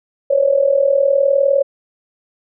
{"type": "tone with amplitude modulation", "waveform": "sine", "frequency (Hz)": 554.4, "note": "C#5", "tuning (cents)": 0, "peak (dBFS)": -7, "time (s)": [0.3, 1.63], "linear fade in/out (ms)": 10, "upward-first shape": "sine", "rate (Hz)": 39.8, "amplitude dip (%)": 80, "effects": []}